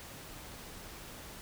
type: silence
effects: pink hiss -48 dBFS RMS until 1.41 s